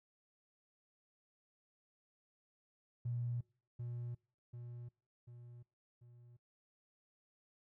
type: tone with echo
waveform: triangle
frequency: 120.3 Hz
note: B2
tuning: 45 cents flat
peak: -32 dBFS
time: 3.05-3.41 s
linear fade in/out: 10 ms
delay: 740 ms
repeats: 4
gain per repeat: -6 dB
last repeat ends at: 6.37 s
effects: noise-tail reverb RT60 0.4 s tail -26 dB re dry + tanh soft clip ceiling -34 dBFS